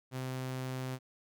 sawtooth tone, 129.5 Hz, C3, 17 cents flat, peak -32 dBFS, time 0.11-0.99 s, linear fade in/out 50 ms, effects none

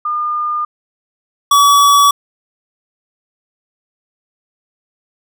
sine / square tone pair in turn, 1211 / 1139.4 Hz, D#6 / C#6, -47 / +47 cents, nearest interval minor second, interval 106 cents, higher first, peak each -15 / -7 dBFS, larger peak second, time 0.05-0.65 / 1.51-2.11 s, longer neither, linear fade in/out 5 ms, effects none

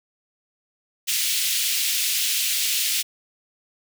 pink high-pass noise, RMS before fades -23 dBFS, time 1.07-3.03 s, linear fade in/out 20 ms, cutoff 2600 Hz, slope 24 dB/octave, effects none

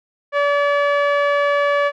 sawtooth tone with low-pass filter, 574 Hz, D5, 40 cents flat, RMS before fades -17 dBFS, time 0.32-1.92 s, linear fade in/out 50 ms, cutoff 1900 Hz, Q 1.4, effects none

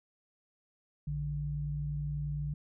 sine tone pair together, 58.4 / 146.83 Hz, A#1 / D3, +4 / 0 cents, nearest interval octave + major third, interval 1596 cents, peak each -39 / -33 dBFS, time 1.07-2.54 s, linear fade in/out 5 ms, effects none

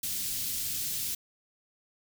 white band-stop noise, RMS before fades -33 dBFS, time 0.03-1.15 s, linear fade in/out 5 ms, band 210 to 3400 Hz, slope 12 dB/octave, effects none

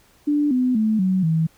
sine tone with pitch steps, 293.7 / 252.7 / 217.5 / 187.17 / 161.07 Hz, D4 / B3 / A3 / F#3 / E3, 0 / +40 / -20 / +20 / -40 cents, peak -16 dBFS, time 0.27-1.47 s, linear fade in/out 10 ms, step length 240 ms, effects pink hiss -56 dBFS RMS until 1.57 s

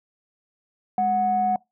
sine tone pair together, 207.7 / 736.3 Hz, G#3 / F#5, 0 / -9 cents, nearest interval octave + minor seventh, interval 2191 cents, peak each -28 / -18 dBFS, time 0.98-1.56 s, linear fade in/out 2 ms, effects noise-tail reverb RT60 0.2 s tail -25 dB re dry + tanh soft clip ceiling -13 dBFS

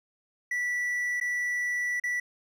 triangle tone with dropouts, 1959 Hz, B6, 15 cents flat, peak -25 dBFS, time 0.51-2.2 s, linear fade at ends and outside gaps 5 ms, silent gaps 1.201-1.211 / 1.999-2.037 s, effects none

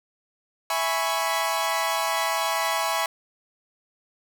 sawtooth chord, C# minor seventh, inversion first, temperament equal, 659.3 / 830.6 / 987.8 / 1108.7 Hz, E5 / G#5 / B5 / C#6, 0 / 0 / 0 / 0 cents, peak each -25 dBFS, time 0.7-3.06 s, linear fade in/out 2 ms, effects none

